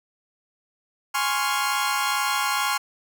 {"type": "chord", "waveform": "sawtooth", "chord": "Db major seventh", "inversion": "second", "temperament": "equal", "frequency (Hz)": [830.6, 1046.5, 1108.7, 1396.9], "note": ["Ab5", "C6", "Db6", "F6"], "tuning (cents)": [0, 0, 0, 0], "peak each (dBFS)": -24, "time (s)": [1.14, 2.78], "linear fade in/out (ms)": 10, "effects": []}